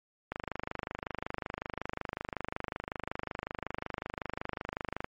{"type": "click train", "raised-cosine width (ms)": 0.5, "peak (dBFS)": -19, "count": 121, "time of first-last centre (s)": [0.32, 5.044], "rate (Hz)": 25.4, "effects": ["MP3 48 kbps"]}